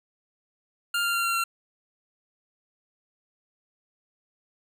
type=tone with pitch steps; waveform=25% pulse; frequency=1400 / 1391.1 / 1382.3 / 1373.6 / 1364.9 Hz; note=F6 / F6 / F6 / F6 / F6; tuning=+4 / -7 / -18 / -29 / -40 cents; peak=-20 dBFS; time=0.94-1.44 s; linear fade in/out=5 ms; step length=100 ms; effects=none